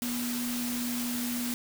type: tone in noise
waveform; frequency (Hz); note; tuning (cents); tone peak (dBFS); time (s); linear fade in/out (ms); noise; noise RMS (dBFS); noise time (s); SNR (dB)
sine; 242.4; B3; -32; -31; 0.02-1.54; 0; white; -36; 0.02-1.54; +2
effects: none